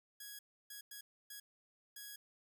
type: tone bursts at uneven times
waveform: 5% pulse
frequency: 1661.2 Hz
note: G#6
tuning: in tune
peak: -37 dBFS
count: 5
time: 0.2-0.39 / 0.7-0.81 / 0.91-1.01 / 1.3-1.4 / 1.96-2.16 s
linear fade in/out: 5 ms
effects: none